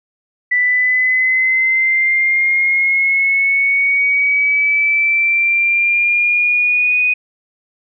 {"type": "linear sweep", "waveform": "sine", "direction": "up", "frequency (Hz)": [1975.5, 2489], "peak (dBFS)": -11, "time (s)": [0.51, 7.14], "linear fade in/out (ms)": 10, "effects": []}